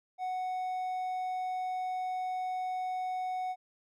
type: tone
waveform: triangle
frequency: 740 Hz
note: F#5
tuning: in tune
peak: -30 dBFS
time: 0.18-3.56 s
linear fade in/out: 50 ms
effects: none